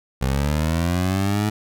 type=linear sweep; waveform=20% pulse; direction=up; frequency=64.1 to 107.2 Hz; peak=-14 dBFS; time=0.21-1.5 s; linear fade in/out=10 ms; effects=none